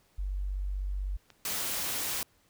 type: tone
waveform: sine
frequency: 47.97 Hz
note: G1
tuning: 37 cents flat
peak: -30 dBFS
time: 0.18-1.17 s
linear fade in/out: 10 ms
type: clicks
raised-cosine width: 0.2 ms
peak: -33 dBFS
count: 2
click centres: 1.303 / 1.562 s
type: noise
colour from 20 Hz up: white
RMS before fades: -33 dBFS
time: 1.45-2.23 s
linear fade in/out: 2 ms
effects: pink hiss -67 dBFS RMS until 2.49 s